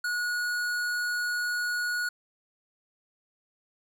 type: tone with tanh clipping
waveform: sine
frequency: 1454 Hz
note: F#6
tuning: 31 cents flat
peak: -29 dBFS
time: 0.04-2.09 s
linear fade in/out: 5 ms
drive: 17 dB
effects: none